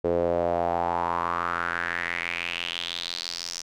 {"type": "tone with band-pass filter sweep", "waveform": "sawtooth", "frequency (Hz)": 86, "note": "F2", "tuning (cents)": -26, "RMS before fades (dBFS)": -28, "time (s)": [0.04, 3.62], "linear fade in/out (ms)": 10, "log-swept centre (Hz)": [460, 5800], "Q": 4.6, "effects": []}